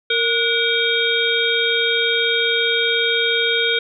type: harmonic tone with a mistuned harmonic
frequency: 462.8 Hz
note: A#4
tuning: 13 cents flat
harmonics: 1 / 3 / 5 / 7 / 8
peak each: -22 / -22 / -22 / -22 / -22 dBFS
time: 0.1-3.79 s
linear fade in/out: 5 ms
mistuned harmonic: 3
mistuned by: +85 cents
effects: none